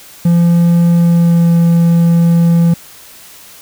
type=tone with pitch glide; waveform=triangle; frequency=171 to 169.04 Hz; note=F3 to E3; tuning=-36 to +44 cents; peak=-4 dBFS; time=0.25-2.74 s; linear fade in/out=5 ms; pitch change=-20 cents; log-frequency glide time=0.93-1.53 s; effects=white hiss -37 dBFS RMS until 3.61 s